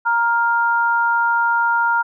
sine tone pair together, 935.7 / 1402 Hz, A#5 / F6, +6 / +6 cents, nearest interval perfect fifth, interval 700 cents, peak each -17 dBFS, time 0.05-2.03 s, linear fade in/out 20 ms, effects none

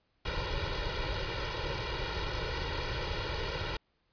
pink noise with comb filter, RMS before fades -34 dBFS, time 0.25-3.77 s, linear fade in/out 5 ms, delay 2.1 ms, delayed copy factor +0.9, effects pink hiss -75 dBFS RMS until 4.12 s + resampled to 11025 Hz

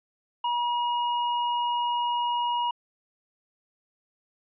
sine tone with hard clipping, 960 Hz, B5, 49 cents flat, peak -26 dBFS, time 0.44-2.71 s, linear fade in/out 5 ms, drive 17 dB, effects resampled to 8000 Hz

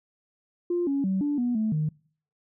sine tone with pitch steps, 349.8 / 278.1 / 190.6 / 290.8 / 243.4 / 217.9 / 153.5 Hz, F4 / C#4 / G3 / D4 / B3 / A3 / D#3, +3 / +6 / -48 / -17 / -25 / -17 / -23 cents, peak -22 dBFS, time 0.7-1.89 s, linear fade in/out 5 ms, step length 170 ms, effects noise-tail reverb RT60 0.5 s tail -25 dB re dry + tanh soft clip ceiling -18 dBFS

